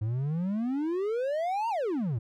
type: exponential two-way sweep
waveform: triangle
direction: up then down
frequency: 103.83 to 946 to 103.83 Hz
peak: -25 dBFS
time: 0.01-2.19 s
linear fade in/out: 10 ms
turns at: 1.69 s
effects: none